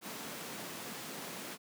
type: high-pass noise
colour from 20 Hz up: pink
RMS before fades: -44 dBFS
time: 0.01-1.58 s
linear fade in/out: 50 ms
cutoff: 160 Hz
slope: 24 dB/octave
effects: none